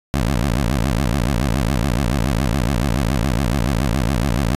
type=tone with vibrato; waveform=15% pulse; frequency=62.4 Hz; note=B1; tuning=19 cents sharp; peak=-10 dBFS; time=0.14-4.55 s; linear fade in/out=0 ms; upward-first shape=sine; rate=7.1 Hz; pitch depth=280 cents each way; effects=resampled to 32000 Hz